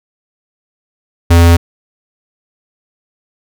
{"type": "tone", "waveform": "square", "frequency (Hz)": 84.9, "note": "F2", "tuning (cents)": -48, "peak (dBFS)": -4, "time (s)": [1.3, 1.57], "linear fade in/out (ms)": 10, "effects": []}